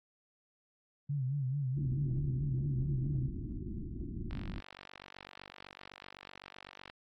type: tone with vibrato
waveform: sine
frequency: 135.9 Hz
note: C#3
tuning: 34 cents flat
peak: -31 dBFS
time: 1.09-3.28 s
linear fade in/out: 10 ms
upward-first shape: sine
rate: 4.6 Hz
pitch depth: 120 cents each way
type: low-pass noise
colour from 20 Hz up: pink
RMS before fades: -40 dBFS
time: 1.76-4.61 s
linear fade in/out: 20 ms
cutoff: 360 Hz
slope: 96 dB/octave
type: click train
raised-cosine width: 0.3 ms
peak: -31 dBFS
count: 125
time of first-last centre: 4.31-6.899 s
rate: 47.9 Hz
effects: AAC 32 kbps